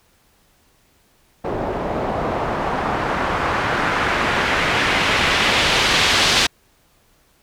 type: noise with low-pass filter sweep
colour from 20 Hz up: white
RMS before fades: -19 dBFS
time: 1.44-6.47 s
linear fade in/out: 10 ms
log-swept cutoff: 600 to 4200 Hz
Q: 1.1
effects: pink hiss -58 dBFS RMS until 7.42 s